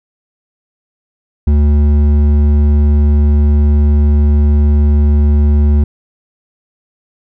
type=tone with hard clipping; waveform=triangle; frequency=73.42 Hz; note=D2; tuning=in tune; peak=-8 dBFS; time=1.47-5.84 s; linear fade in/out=5 ms; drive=12 dB; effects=none